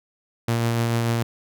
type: tone with tremolo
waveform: sawtooth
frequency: 116.54 Hz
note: A#2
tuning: in tune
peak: -15 dBFS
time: 0.48-1.23 s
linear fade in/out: 5 ms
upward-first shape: triangle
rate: 6.8 Hz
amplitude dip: 25%
effects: none